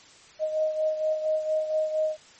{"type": "beating tone pair", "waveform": "sine", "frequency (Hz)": [622.3, 626.6], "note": ["D#5", "D#5"], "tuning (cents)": [0, 12], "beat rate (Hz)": 4.3, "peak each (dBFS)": [-24, -31], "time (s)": [0.39, 2.17], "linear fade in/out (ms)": 50, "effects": ["white hiss -52 dBFS RMS until 2.39 s", "MP3 32 kbps"]}